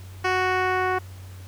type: tone with low-pass filter sweep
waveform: 10% pulse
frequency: 370 Hz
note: F#4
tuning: in tune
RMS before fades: -23 dBFS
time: 0.24-0.99 s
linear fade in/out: 10 ms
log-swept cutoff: 4000 to 1500 Hz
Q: 0.78
effects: added 93 Hz sine -38 dBFS peak until 1.47 s + pink hiss -50 dBFS RMS until 1.47 s